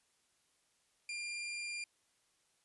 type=tone; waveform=sawtooth; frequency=2394 Hz; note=D7; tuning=33 cents sharp; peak=-36 dBFS; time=1.09-1.84 s; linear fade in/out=2 ms; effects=white hiss -75 dBFS RMS until 2.64 s + resampled to 24000 Hz